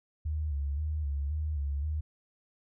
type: tone with vibrato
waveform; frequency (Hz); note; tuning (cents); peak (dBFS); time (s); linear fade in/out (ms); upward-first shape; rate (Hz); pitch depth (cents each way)
sine; 73.6; D2; +4; -29; 0.25-2.01; 10; square; 1.9; 72
effects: none